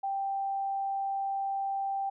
sine tone, 785 Hz, G5, 2 cents sharp, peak -29 dBFS, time 0.03-2.1 s, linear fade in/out 10 ms, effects none

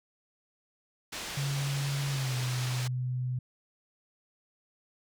white low-pass noise, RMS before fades -39 dBFS, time 1.12-2.88 s, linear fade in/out 10 ms, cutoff 5700 Hz, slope 12 dB/octave
sine tone with pitch glide, 139.9 to 126.08 Hz, C#3 to B2, +16 to +36 cents, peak -29 dBFS, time 1.37-3.39 s, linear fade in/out 5 ms, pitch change -180 cents, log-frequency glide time 2.1-2.36 s
effects none

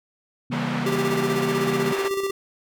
sine chord, C# diminished seventh, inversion none, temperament just, 138.59 / 166.31 / 199.57 / 239.5 Hz, C#3 / E3 / G3 / Bb3, 0 / +16 / +31 / +47 cents, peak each -31 / -31 / -32 / -27 dBFS, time 0.5-1.93 s, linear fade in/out 5 ms
pink band-pass noise, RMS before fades -31 dBFS, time 0.51-2.09 s, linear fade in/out 20 ms, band 470 to 2500 Hz, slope 12 dB/octave
square tone with tremolo, 392 Hz, G4, in tune, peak -22 dBFS, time 0.86-2.31 s, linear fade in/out 5 ms, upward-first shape square, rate 16 Hz, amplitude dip 45%
effects none

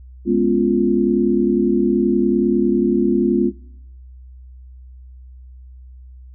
sine chord, C# dominant seventh, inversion second, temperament equal, 207.7 / 246.9 / 277.2 / 349.2 Hz, G#3 / B3 / C#4 / E#4, 0 / 0 / 0 / 0 cents, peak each -19 / -19 / -22 / -17 dBFS, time 0.25-3.52 s, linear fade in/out 50 ms, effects noise-tail reverb RT60 0.7 s tail -20 dB re dry + added 63 Hz sine -37 dBFS peak until 6.34 s

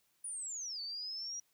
sine linear two-way sweep, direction down then up, 9790 to 4460 to 5780 Hz, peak -39 dBFS, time 0.24-1.4 s, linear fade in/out 5 ms, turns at 0.81 s, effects white hiss -75 dBFS RMS until 1.53 s

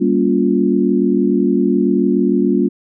sine chord, G half-diminished seventh, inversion none, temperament just, 196 / 235.2 / 282.2 / 352.8 Hz, G3 / Bb3 / Db4 / F4, 0 / +16 / +31 / +18 cents, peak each -17 dBFS, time 0-2.69 s, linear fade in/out 20 ms, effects none

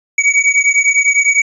square beating tone pair, 2256 / 2265.9 Hz, C#7 / C#7, +30 / +37 cents, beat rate 9.9 Hz, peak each -13 dBFS, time 0.18-1.42 s, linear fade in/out 5 ms, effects resampled to 22050 Hz

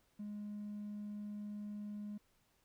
triangle tone, 207.7 Hz, G#3, in tune, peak -39 dBFS, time 0.19-2.18 s, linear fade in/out 10 ms, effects tanh soft clip ceiling -38 dBFS + pink hiss -75 dBFS RMS until 2.64 s

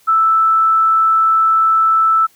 sine tone, 1318.5 Hz, E6, in tune, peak -9 dBFS, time 0.07-2.27 s, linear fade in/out 20 ms, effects white hiss -52 dBFS RMS until 2.35 s

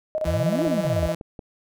sine tone with tremolo, 622.3 Hz, D#5, in tune, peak -21 dBFS, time 0.15-1.14 s, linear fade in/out 0 ms, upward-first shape square, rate 16 Hz, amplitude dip 75%
sawtooth tone, 167 Hz, E3, 23 cents sharp, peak -23 dBFS, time 0.25-1.15 s, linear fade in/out 2 ms
sine exponential two-way sweep, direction up then down, 65.41 to 353 to 65.41 Hz, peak -23 dBFS, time 0.26-1.08 s, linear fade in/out 10 ms, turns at 0.64 s
click train, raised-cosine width 2 ms, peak -23 dBFS, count 5, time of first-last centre 0.67-1.392 s, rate 5.54 Hz
effects none

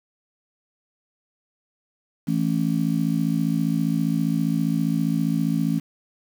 harmonic tone, 55 Hz, A1, in tune, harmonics 3 / 4 / 5, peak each -23 / -24 / -25 dBFS, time 2.27-5.8 s, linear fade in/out 20 ms, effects 7-bit

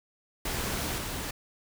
pink noise with level steps, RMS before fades -32 / -35 dBFS, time 0.45-1.31 s, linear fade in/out 5 ms, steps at 0.98 s, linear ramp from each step 2 ms, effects none

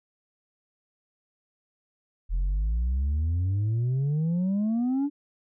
sine exponential sweep, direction up, 40.91 to 293.4 Hz, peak -20 dBFS, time 2.29-5.1 s, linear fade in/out 50 ms, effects tanh soft clip ceiling -22 dBFS

